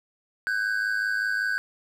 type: tone pair together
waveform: triangle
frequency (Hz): 1511.7 / 1617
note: F#6 / G#6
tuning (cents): +37 / -47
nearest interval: minor second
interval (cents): 116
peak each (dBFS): -24 / -26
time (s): 0.47-1.58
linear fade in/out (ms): 0
effects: none